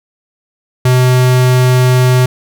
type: tone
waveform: square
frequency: 126.8 Hz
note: B2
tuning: 46 cents sharp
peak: -7 dBFS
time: 0.85-2.26 s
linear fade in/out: 5 ms
effects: none